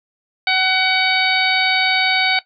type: harmonic tone with a mistuned harmonic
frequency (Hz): 754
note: F#5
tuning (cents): +32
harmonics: 1 / 2 / 3 / 4 / 5 / 6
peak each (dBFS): -21 / -21 / -18 / -24 / -22 / -24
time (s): 0.47-2.39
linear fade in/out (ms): 2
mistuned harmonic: 2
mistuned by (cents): -16
effects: noise-tail reverb RT60 0.1 s tail -17 dB re dry